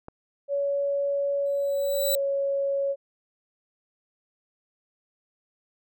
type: click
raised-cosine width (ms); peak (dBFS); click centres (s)
1; -25; 0.084
type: tone with pitch glide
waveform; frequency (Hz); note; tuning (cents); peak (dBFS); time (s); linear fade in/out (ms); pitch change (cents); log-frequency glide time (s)
sine; 563 to 554.9; C#5 to C#5; +27 to +2; -23; 0.48-2.96; 50; -25; 2.04-2.2
type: tone with exponential growth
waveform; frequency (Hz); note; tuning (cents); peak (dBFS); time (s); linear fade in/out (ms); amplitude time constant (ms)
5% pulse; 3951; B7; 0; -15; 1.46-2.15; 0; 150
effects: none